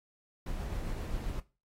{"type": "noise with tremolo", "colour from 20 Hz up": "brown", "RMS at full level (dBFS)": -35, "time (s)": [0.46, 1.4], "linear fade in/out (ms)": 5, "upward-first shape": "triangle", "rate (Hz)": 7.6, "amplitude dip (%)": 25, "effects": ["noise-tail reverb RT60 0.3 s tail -18 dB re dry", "AAC 48 kbps"]}